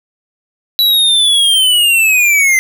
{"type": "linear sweep", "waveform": "square", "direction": "down", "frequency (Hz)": [3951, 2051], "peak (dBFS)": -8, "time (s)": [0.79, 2.59], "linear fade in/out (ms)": 0, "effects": []}